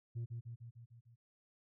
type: tone with echo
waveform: sine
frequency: 117.3 Hz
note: A#2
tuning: 11 cents sharp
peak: -35 dBFS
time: 0.15-0.26 s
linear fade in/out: 20 ms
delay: 150 ms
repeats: 6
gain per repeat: -4 dB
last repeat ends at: 1.16 s
effects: tanh soft clip ceiling -37 dBFS